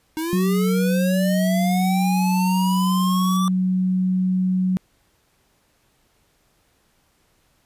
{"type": "linear sweep", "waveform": "square", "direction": "up", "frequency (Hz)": [309.9, 1174.7], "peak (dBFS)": -24, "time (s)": [0.17, 3.48], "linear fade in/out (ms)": 0}
{"type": "noise", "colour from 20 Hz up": "violet", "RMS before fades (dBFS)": -35, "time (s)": [0.18, 3.37], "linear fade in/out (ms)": 5}
{"type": "tone", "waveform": "sine", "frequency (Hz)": 185.1, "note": "F#3", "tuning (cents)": 1, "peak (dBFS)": -17, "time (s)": [0.33, 4.77], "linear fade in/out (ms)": 0}
{"effects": ["pink hiss -63 dBFS RMS until 7.65 s", "resampled to 32000 Hz"]}